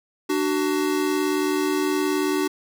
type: tone pair together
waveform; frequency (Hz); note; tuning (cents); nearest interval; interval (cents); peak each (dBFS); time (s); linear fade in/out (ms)
square; 297 / 375.8; D4 / F#4; +20 / +27; major third; 407; -24; 0.29-2.48; 10
effects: none